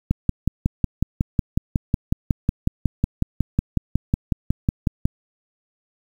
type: click train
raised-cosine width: 5 ms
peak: -5 dBFS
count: 28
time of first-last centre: 0.11-5.055 s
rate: 5.46 Hz
effects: 7-bit